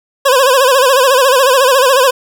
25% pulse tone with vibrato, 526 Hz, C5, 9 cents sharp, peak -3 dBFS, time 0.25-2.11 s, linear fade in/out 10 ms, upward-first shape sine, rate 14 Hz, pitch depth 110 cents each way, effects none

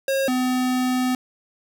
square tone pair in turn, 541 / 253.5 Hz, C#5 / B3, -42 / +45 cents, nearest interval octave + minor second, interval 1313 cents, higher first, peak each -20 dBFS, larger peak neither, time 0.08-0.28 / 0.28-1.15 s, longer second, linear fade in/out 2 ms, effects none

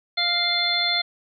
harmonic tone, 698.5 Hz, F5, in tune, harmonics 1 / 2 / 3 / 5 / 6, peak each -30 / -32 / -26 / -24 / -24 dBFS, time 0.17-1.02 s, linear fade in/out 10 ms, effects none

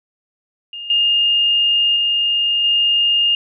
sine tone with level steps, 2828 Hz, F7, 21 cents sharp, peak -27 / -12 / -14 / -12 dBFS, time 0.73-3.35 s, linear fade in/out 2 ms, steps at 0.9 / 1.96 / 2.64 s, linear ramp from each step 2 ms, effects none

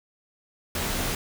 pink noise with comb filter, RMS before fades -28 dBFS, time 0.75-1.15 s, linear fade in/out 2 ms, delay 18 ms, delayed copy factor -0.7, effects none

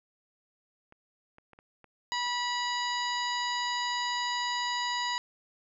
clicks, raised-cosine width 0.5 ms, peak -38 dBFS, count 6, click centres 0.924 / 1.384 / 1.533 / 1.589 / 1.843 / 2.267 s
harmonic tone, 974 Hz, B5, 24 cents flat, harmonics 1 / 2 / 3 / 4 / 5 / 7, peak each -32 / -35 / -39 / -37 / -38 / -44 dBFS, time 2.12-5.18 s, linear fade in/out 0 ms
effects none

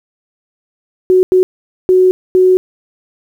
sine tone bursts at uneven times, 370 Hz, F#4, in tune, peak -5 dBFS, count 4, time 1.1-1.23 / 1.32-1.43 / 1.89-2.11 / 2.35-2.57 s, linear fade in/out 0 ms, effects 7-bit

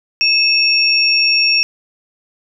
sine tone pair together, 2613 / 5537 Hz, E7 / F8, -16 / -16 cents, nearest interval octave + minor second, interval 1300 cents, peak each -13 dBFS, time 0.21-1.63 s, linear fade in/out 0 ms, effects none

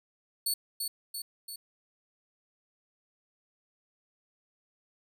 15% pulse tone with echo, 4435 Hz, C#8, in tune, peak -21 dBFS, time 0.46-0.54 s, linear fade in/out 5 ms, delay 340 ms, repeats 3, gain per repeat -4 dB, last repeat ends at 1.56 s, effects none

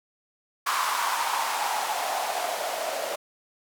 blue noise with band-pass filter sweep, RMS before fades -28 dBFS, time 0.66-3.16 s, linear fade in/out 10 ms, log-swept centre 1100 to 590 Hz, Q 4.8, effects none

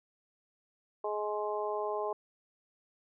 harmonic tone, 210 Hz, G#3, 19 cents sharp, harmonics 2 / 3 / 4 / 5, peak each -35 / -37 / -38 / -39 dBFS, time 1.04-2.13 s, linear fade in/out 5 ms, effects none

